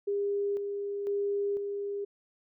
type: tone with tremolo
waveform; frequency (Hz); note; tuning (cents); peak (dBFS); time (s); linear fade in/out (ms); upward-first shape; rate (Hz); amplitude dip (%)
sine; 403.7; G#4; -49; -27; 0.07-2.05; 10; square; 1; 40
effects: none